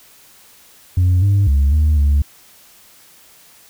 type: tone with pitch steps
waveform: sine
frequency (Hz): 90.6 / 99.7 / 69.6 / 76.2 / 71.7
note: F#2 / G2 / C#2 / D#2 / D2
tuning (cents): -36 / +30 / +8 / -36 / -41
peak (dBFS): -8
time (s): 0.97-2.22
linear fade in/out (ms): 5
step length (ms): 250
effects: tanh soft clip ceiling -9 dBFS + white hiss -47 dBFS RMS until 3.69 s